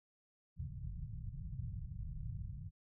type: low-pass noise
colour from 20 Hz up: white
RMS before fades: -44 dBFS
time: 0.56-2.71 s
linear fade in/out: 50 ms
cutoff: 150 Hz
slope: 48 dB/octave
effects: none